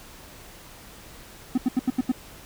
triangle tone bursts, 254.4 Hz, C4, 48 cents flat, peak -16 dBFS, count 6, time 1.55-2.118 s, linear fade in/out 5 ms, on 28 ms, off 80 ms, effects pink hiss -46 dBFS RMS until 2.45 s

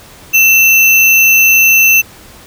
sine tone with sample-and-hold, 2671 Hz, E7, 22 cents sharp, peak -4 dBFS, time 0.33-2.02 s, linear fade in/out 20 ms, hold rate 8820 Hz, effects pink hiss -37 dBFS RMS until 2.46 s

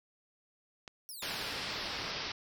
clicks, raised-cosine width 0.2 ms, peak -27 dBFS, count 2, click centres 0.878 / 1.524 s
5% pulse exponential sweep, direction down, 5720 to 130.81 Hz, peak -37 dBFS, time 1.09-2.11 s, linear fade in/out 0 ms
white low-pass noise, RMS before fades -39 dBFS, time 1.22-2.32 s, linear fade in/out 5 ms, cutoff 5500 Hz, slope 96 dB/octave
effects none

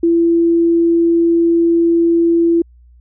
sine tone, 336.6 Hz, E4, 36 cents sharp, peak -9 dBFS, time 0.03-2.62 s, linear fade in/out 5 ms, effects added 60 Hz sine -42 dBFS peak until 3 s

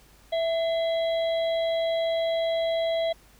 harmonic tone with a mistuned harmonic, 659.3 Hz, E5, in tune, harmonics 1 / 3 / 5 / 6, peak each -23 / -39 / -37 / -42 dBFS, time 0.32-3.13 s, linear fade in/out 10 ms, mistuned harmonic 3, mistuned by +52 cents, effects added 50 Hz sine -57 dBFS peak until 3.39 s + pink hiss -57 dBFS RMS until 3.39 s

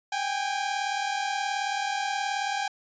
sawtooth tone pair together, 780 / 818.7 Hz, G5 / G#5, -9 / -25 cents, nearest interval minor second, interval 84 cents, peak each -26 dBFS, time 0.12-2.68 s, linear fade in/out 5 ms, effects resampled to 16000 Hz

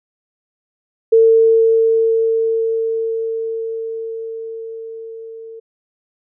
sine tone with level ramp, 451 Hz, A4, 43 cents sharp, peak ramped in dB -6 to -31 dBFS, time 1.12-5.6 s, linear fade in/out 10 ms, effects none

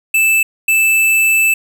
square tone pair in turn, 2637 / 2637 Hz, E7 / E7, 0 / 0 cents, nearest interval unison, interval 0 cents, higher neither, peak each -10 dBFS, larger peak neither, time 0.14-0.43 / 0.68-1.54 s, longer second, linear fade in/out 5 ms, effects none

